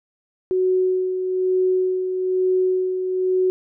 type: tone with tremolo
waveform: sine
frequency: 370.8 Hz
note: F#4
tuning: 4 cents sharp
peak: -15 dBFS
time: 0.51-3.5 s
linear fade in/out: 0 ms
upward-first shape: sine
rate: 1.1 Hz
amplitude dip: 50%
effects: none